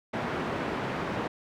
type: band-pass noise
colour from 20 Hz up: pink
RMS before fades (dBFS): -32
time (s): 0.13-1.28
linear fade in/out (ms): 10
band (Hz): 150 to 1800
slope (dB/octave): 12
effects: none